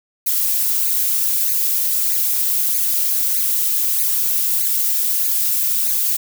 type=noise with flanger; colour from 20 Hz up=violet; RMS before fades=-18 dBFS; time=0.26-6.17 s; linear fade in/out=10 ms; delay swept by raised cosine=0.45 to 5.65 ms; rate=1.6 Hz; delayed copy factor=+0.95; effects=none